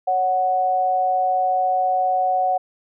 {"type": "tone pair together", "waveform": "sine", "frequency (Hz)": [555, 740.8], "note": ["C#5", "F#5"], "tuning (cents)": [2, 2], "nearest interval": "perfect fourth", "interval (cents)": 500, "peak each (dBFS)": [-25, -17], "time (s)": [0.07, 2.58], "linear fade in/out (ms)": 10, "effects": []}